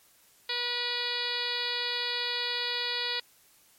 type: harmonic tone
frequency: 485.3 Hz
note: B4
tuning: 30 cents flat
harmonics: 1 / 2 / 3 / 4 / 5 / 6 / 7 / 8 / 9 / 10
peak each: -41 / -41 / -41 / -37 / -39 / -40 / -37 / -35 / -35 / -40 dBFS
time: 0.49-3.2 s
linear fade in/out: 5 ms
effects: white hiss -61 dBFS RMS until 3.78 s + MP3 64 kbps